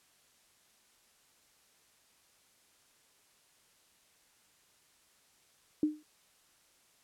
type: tone with exponential decay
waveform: sine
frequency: 303.9 Hz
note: D#4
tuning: 41 cents flat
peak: -22 dBFS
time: 5.83-6.03 s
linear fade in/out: 2 ms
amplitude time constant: 43 ms
effects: white hiss -67 dBFS RMS until 7.03 s + low-pass 11000 Hz 12 dB/octave